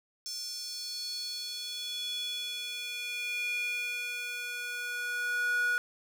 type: tone with high-pass filter sweep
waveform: square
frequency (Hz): 485.5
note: B4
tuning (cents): -30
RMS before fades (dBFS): -35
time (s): 0.26-5.78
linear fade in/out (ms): 0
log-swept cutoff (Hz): 5400 to 1400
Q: 6.1
effects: none